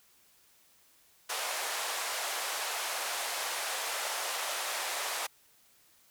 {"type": "band-pass noise", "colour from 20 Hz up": "pink", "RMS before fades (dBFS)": -35, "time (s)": [1.29, 5.27], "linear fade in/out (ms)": 10, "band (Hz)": [590, 13000], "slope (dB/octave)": 24, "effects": ["white hiss -64 dBFS RMS until 6.1 s"]}